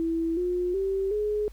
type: tone with pitch steps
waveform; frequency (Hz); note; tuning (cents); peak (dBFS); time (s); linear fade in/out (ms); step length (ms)
sine; 329.6 / 357.4 / 387.5 / 420.1; E4 / F4 / G4 / G#4; 0 / +40 / -20 / +20; -24; 0-1.48; 0; 370
effects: added 50 Hz sine -42 dBFS peak until 1.52 s + pink hiss -59 dBFS RMS until 1.52 s